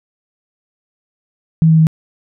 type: tone with pitch steps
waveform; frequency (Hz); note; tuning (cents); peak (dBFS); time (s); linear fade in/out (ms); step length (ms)
sine; 161.4 / 160.19 / 158.99; E3 / E3 / D#3; -36 / -49 / +38; -6; 1.62-1.869; 0; 83
effects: none

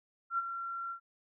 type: tone with ADSR envelope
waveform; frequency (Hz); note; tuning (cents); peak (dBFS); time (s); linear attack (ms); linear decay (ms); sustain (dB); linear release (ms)
sine; 1367; F6; -37; -27; 0.3-1; 81; 30; -9; 92
effects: none

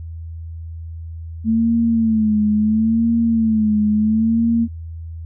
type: tone with vibrato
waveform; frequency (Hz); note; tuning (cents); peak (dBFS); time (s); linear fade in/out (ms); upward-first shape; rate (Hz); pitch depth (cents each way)
sine; 220.8; A3; +6; -13; 1.44-4.68; 50; sine; 0.73; 81
effects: added 82 Hz sine -28 dBFS peak until 5.25 s

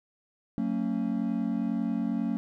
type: chord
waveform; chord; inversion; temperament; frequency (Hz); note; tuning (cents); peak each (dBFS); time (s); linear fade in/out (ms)
triangle; F# major; none; equal with one note detuned; 185 / 227.1 / 277.2; F#3 / A#3 / C#4; 0 / -45 / 0; -31 / -27 / -30; 0.58-2.37; 0
effects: none

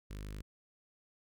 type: tone with notch filter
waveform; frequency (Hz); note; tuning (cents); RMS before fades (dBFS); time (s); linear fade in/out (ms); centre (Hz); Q
sawtooth; 50.8; G#1; -38; -44; 0.1-0.42; 10; 780; 0.96
effects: none

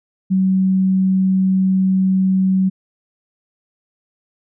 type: tone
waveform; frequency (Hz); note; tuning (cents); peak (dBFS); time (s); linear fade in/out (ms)
sine; 189; F#3; +37; -12; 0.3-2.7; 20
effects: none

